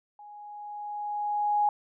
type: tone with level ramp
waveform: sine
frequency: 830.6 Hz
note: G#5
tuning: in tune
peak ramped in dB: -45 to -20 dBFS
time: 0.19-1.69 s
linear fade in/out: 2 ms
effects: none